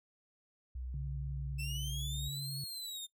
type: tone with pitch glide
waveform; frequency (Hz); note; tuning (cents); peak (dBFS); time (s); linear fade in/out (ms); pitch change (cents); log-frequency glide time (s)
sine; 62.7 to 61.8; B1 to B1; +27 to +2; -39; 0.75-2.29; 5; -25; 1.31-1.9
type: tone with vibrato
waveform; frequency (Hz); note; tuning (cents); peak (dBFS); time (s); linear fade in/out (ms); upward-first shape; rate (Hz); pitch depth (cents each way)
sine; 138.59; C#3; 0; -39; 0.94-2.64; 2; square; 11; 18
type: linear two-way sweep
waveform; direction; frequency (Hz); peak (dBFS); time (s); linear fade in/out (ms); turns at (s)
sawtooth; up then down; 2624 to 4381 to 3607; -38; 1.58-3.07; 20; 2.6
effects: noise-tail reverb RT60 0.1 s tail -17 dB re dry